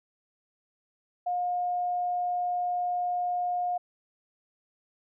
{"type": "tone", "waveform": "sine", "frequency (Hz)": 714, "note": "F5", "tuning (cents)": 38, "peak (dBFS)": -26, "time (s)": [1.26, 3.78], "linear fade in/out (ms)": 10, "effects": []}